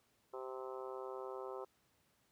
harmonic tone, 130 Hz, C3, 11 cents flat, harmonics 3 / 4 / 5 / 6 / 7 / 8 / 9 / 10, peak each -46 / -48 / -55 / -54 / -55 / -53 / -60 / -55 dBFS, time 0.33-1.65 s, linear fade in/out 10 ms, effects pink hiss -75 dBFS RMS until 2.31 s + high-pass 80 Hz 12 dB/octave

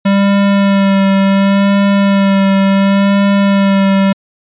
square tone with vibrato, 197.1 Hz, G3, 10 cents sharp, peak -8 dBFS, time 0.05-4.13 s, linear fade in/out 10 ms, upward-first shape sine, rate 0.7 Hz, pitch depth 20 cents each way, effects resampled to 8000 Hz

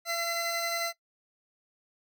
20% pulse tone pair together, 677.6 / 2044 Hz, E5 / C7, +48 / -41 cents, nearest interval octave + perfect fifth, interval 1911 cents, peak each -27 dBFS, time 0.05-0.93 s, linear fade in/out 50 ms, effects noise-tail reverb RT60 0.1 s tail -19 dB re dry

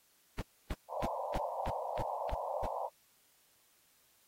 brown noise bursts, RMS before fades -35 dBFS, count 8, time 0.38-2.668 s, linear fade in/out 10 ms, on 41 ms, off 280 ms
click train, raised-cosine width 0.3 ms, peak -27 dBFS, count 7, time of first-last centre 0.39-2.295 s, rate 3.15 Hz
pink band-pass noise, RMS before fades -38 dBFS, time 0.88-2.9 s, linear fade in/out 50 ms, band 520 to 1000 Hz, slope 96 dB/octave
effects white hiss -69 dBFS RMS until 4.27 s + AAC 48 kbps

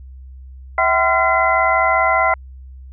sine tone cluster, 653 / 758 / 1027 / 1374 / 2033 Hz, E5 / F#5 / C6 / F6 / B6, -17 / +42 / -33 / -29 / +50 cents, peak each -19 dBFS, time 0.78-2.34 s, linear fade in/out 2 ms, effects added 65 Hz sine -34 dBFS peak until 2.92 s

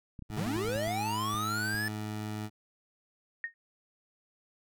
clicks, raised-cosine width 5 ms, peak -31 dBFS, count 11, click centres 0.192 / 0.223 / 0.303 / 0.463 / 0.563 / 0.65 / 0.687 / 0.76 / 0.874 / 1.343 / 1.745 s
20% pulse tone, 106.7 Hz, G#2, 47 cents sharp, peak -30 dBFS, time 0.29-2.5 s, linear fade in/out 50 ms
square linear sweep, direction up, 126.8 to 1760 Hz, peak -32 dBFS, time 0.37-1.88 s, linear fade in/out 0 ms
sine tone with exponential decay, 1850 Hz, A#6, 14 cents flat, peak -28 dBFS, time 3.44-3.54 s, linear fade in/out 1 ms, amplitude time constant 20 ms
effects none

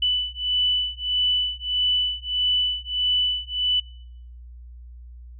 sine beating tone pair, 2983 / 2984.6 Hz, F#7 / F#7, +13 / +14 cents, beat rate 1.6 Hz, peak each -24 / -24 dBFS, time 0.02-3.8 s, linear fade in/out 5 ms, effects noise-tail reverb RT60 0.7 s tail -24 dB re dry + added 60 Hz sine -39 dBFS peak until 5.39 s

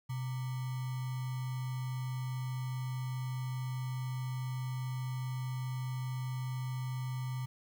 sine tone with sample-and-hold, 127.6 Hz, C3, 43 cents flat, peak -34 dBFS, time 0.09-7.46 s, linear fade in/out 10 ms, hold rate 1050 Hz, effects none

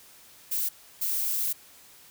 violet noise bursts at uneven times, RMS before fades -28 dBFS, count 2, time 0.51-0.69 / 1.01-1.53 s, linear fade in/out 10 ms, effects white hiss -53 dBFS RMS until 2.1 s

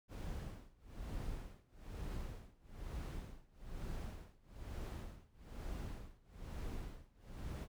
brown noise with tremolo, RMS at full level -43 dBFS, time 0.08-7.68 s, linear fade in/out 50 ms, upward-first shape sine, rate 1.1 Hz, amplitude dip 95%, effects none

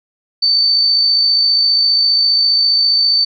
sine tone with amplitude modulation, 4550 Hz, C#8, 44 cents sharp, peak -8 dBFS, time 0.42-3.25 s, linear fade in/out 10 ms, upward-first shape sine, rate 54.9 Hz, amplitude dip 35%, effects none

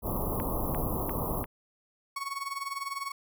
pink band-stop noise, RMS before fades -31 dBFS, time 0.02-1.46 s, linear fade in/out 50 ms, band 1200 to 11000 Hz, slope 96 dB/octave
click train, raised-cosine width 0.5 ms, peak -21 dBFS, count 4, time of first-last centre 0.4-1.442 s, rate 2.88 Hz
35% pulse tone with tremolo, 1108.7 Hz, C#6, in tune, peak -29 dBFS, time 2.16-3.12 s, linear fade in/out 5 ms, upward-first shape sine, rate 20 Hz, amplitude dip 75%
effects none

